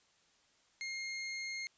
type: tone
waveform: sawtooth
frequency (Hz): 2134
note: C7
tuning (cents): +34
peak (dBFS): -35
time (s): 0.81-1.67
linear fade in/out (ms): 0
effects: white hiss -70 dBFS RMS until 1.77 s + resampled to 16000 Hz